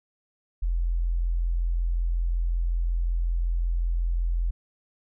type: tone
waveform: sine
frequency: 42.71 Hz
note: F1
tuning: 38 cents flat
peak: -22 dBFS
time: 0.62-4.51 s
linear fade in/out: 10 ms
effects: none